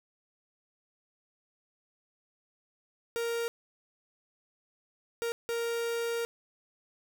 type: tone bursts at uneven times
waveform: 45% pulse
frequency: 466.2 Hz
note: A#4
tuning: in tune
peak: -30 dBFS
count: 3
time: 3.16-3.48 / 5.22-5.32 / 5.49-6.25 s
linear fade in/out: 0 ms
effects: none